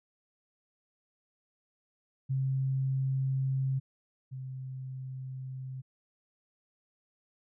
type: tone pair in turn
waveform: sine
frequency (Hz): 133.4 / 130.88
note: C3 / C3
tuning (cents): +34 / +1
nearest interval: unison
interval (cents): 33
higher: first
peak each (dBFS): -27 / -37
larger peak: first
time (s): 2.29-3.8 / 4.31-5.82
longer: neither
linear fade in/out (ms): 20
effects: none